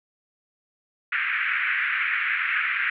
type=band-pass noise; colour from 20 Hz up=white; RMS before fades=-25 dBFS; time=1.12-2.9 s; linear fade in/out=5 ms; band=1400 to 2400 Hz; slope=48 dB/octave; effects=none